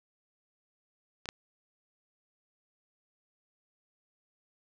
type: clicks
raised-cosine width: 0.2 ms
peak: -23 / -17 dBFS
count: 2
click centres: 1.257 / 1.289 s
effects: 8-bit